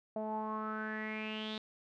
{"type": "tone with low-pass filter sweep", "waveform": "sawtooth", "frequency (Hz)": 216.3, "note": "A3", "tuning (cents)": -29, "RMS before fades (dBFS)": -39, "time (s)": [0.16, 1.58], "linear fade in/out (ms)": 2, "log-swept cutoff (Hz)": [690, 3800], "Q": 7.7, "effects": []}